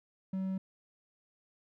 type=tone; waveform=triangle; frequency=189.9 Hz; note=F#3; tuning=45 cents sharp; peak=-30 dBFS; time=0.33-0.58 s; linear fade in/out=5 ms; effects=none